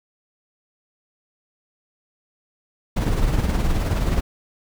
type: noise with tremolo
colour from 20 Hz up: brown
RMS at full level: -18 dBFS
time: 2.96-4.21 s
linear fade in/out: 10 ms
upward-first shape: sine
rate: 19 Hz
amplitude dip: 45%
effects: none